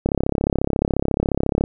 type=click train; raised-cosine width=2 ms; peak=-5 dBFS; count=55; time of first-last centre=0.06-1.639 s; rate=34.2 Hz; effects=none